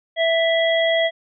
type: harmonic tone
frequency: 659.3 Hz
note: E5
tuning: in tune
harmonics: 1 / 3 / 5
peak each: -17 / -22 / -24 dBFS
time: 0.16-1.11 s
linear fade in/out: 50 ms
effects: none